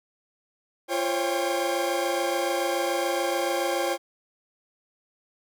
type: tone cluster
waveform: 40% pulse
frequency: 345.7 / 529 / 556 / 799 Hz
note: F4 / C5 / C#5 / G5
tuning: -18 / +19 / +5 / +33 cents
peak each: -29 dBFS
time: 0.88-3.98 s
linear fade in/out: 50 ms
effects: none